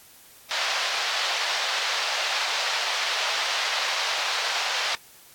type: band-pass noise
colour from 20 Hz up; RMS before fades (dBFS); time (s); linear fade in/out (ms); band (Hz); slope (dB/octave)
white; -27; 0.51-4.95; 0; 600 to 4800; 24
effects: white hiss -51 dBFS RMS until 5.34 s + AAC 64 kbps